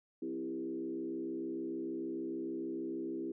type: tone with frequency modulation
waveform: sine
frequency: 329.6 Hz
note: E4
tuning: in tune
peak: -36 dBFS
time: 0.22-3.32 s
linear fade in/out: 5 ms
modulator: 66.6 Hz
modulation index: 1.1
effects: none